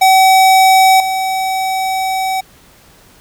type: tone with level steps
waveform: square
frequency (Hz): 760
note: F#5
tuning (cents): +46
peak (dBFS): -6 / -15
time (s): 0.01-2.41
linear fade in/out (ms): 10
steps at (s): 1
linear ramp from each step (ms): 2
effects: pink hiss -45 dBFS RMS until 3.2 s